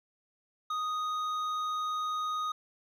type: tone with hard clipping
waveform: sine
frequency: 1244.5 Hz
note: D#6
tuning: in tune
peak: -32 dBFS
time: 0.7-2.52 s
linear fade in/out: 5 ms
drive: 7 dB
effects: none